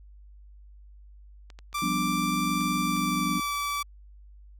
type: clicks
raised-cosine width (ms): 0.2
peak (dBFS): -30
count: 6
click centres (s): 1.502 / 1.589 / 1.729 / 1.786 / 2.61 / 2.965
type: tone with pitch glide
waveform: sawtooth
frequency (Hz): 1174.7 to 1155.2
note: D6 to D6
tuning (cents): 0 to -29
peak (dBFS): -24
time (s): 1.74-3.83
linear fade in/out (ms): 10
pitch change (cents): -29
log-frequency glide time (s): 2.83-3.54
type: chord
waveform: sine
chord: G dominant seventh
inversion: third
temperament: equal with one note detuned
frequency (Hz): 174.61 / 196 / 246.2 / 293.7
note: F3 / G3 / B3 / D4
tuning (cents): 0 / 0 / -5 / 0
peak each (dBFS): -32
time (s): 1.82-3.4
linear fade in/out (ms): 5
effects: added 50 Hz sine -47 dBFS peak until 4.59 s